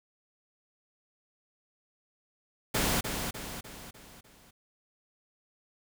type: noise with echo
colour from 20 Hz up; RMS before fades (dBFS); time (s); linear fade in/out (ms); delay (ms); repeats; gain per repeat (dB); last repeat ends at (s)
pink; -28; 2.74-3.01; 10; 300; 5; -6; 4.51
effects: none